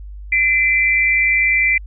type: tone pair together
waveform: sine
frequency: 2040 / 2349 Hz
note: C7 / D7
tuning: -44 / 0 cents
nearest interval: major second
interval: 244 cents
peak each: -15 dBFS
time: 0.32-1.78 s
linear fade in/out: 5 ms
effects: added 50 Hz sine -30 dBFS peak until 1.86 s